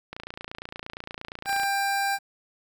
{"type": "click train", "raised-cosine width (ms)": 0.3, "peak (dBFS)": -20, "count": 44, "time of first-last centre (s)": [0.13, 1.633], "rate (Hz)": 28.6}
{"type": "tone", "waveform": "25% pulse", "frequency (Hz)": 793, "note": "G5", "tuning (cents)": 20, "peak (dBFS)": -20, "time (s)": [1.45, 2.19], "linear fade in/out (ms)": 50}
{"effects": ["9-bit"]}